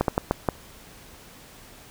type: slowing click train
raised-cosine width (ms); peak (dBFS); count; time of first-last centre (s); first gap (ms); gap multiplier
1; -6; 5; 0.01-0.488; 72; 1.35
effects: pink hiss -48 dBFS RMS until 1.9 s